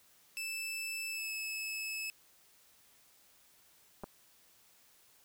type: tone with pitch glide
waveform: sawtooth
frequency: 2637 to 2598 Hz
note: E7 to E7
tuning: 0 to -26 cents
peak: -34 dBFS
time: 0.37-2.1 s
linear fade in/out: 0 ms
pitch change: -26 cents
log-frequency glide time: 1.1-1.31 s
type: clicks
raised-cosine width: 1 ms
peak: -29 dBFS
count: 2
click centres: 4.036 / 4.041 s
effects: white hiss -65 dBFS RMS until 5.24 s